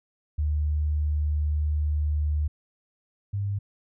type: tone pair in turn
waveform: sine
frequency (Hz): 75.1 / 100.25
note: D2 / G2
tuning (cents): +39 / +39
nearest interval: perfect fourth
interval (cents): 500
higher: second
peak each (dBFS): -22 / -25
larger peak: first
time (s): 0.38-2.48 / 3.33-3.59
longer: first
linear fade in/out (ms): 10
effects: none